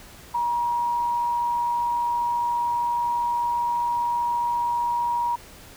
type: tone with amplitude modulation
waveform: sine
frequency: 953 Hz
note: A#5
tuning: 38 cents sharp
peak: -20 dBFS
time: 0.34-5.36 s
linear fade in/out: 10 ms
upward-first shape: sine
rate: 115 Hz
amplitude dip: 25%
effects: pink hiss -46 dBFS RMS until 5.76 s